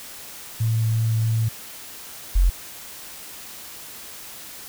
sine tone pair in turn, 112.1 / 44.51 Hz, A2 / F1, +33 / +34 cents, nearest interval octave + major third, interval 1599 cents, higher first, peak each -18 / -13 dBFS, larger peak second, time 0.6-1.49 / 2.35-2.5 s, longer first, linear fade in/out 10 ms, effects white hiss -39 dBFS RMS until 4.68 s

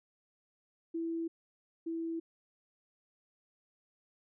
sine tone pair in turn, 330.8 / 329.6 Hz, E4 / E4, +6 / 0 cents, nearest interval unison, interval 6 cents, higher first, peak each -33 / -34 dBFS, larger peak first, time 0.94-1.28 / 1.86-2.2 s, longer neither, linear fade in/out 10 ms, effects none

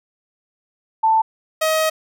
sine / sawtooth tone pair in turn, 886 / 632.1 Hz, A5 / D#5, +12 / +27 cents, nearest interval tritone, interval 585 cents, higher first, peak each -12 dBFS, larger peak neither, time 1.03-1.22 / 1.61-1.9 s, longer second, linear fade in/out 10 ms, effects none

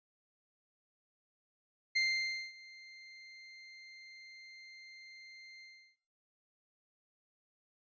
30% pulse tone with ADSR envelope, 2093 Hz, C7, in tune, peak -25 dBFS, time 1.95-5.97 s, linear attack 14 ms, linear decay 560 ms, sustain -23 dB, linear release 350 ms, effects noise-tail reverb RT60 0.5 s tail -22 dB re dry + resampled to 16000 Hz

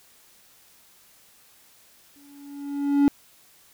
triangle tone with exponential growth, 283.6 Hz, C#4, 40 cents sharp, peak -11 dBFS, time 2.16-3.08 s, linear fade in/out 0 ms, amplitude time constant 200 ms, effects white hiss -56 dBFS RMS until 3.73 s

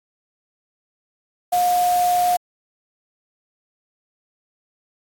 sine tone in noise, 714 Hz, F5, 38 cents sharp, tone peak -15 dBFS, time 1.52-2.37 s, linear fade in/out 10 ms, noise white, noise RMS -30 dBFS, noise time 1.52-2.37 s, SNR +12 dB, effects AAC 64 kbps

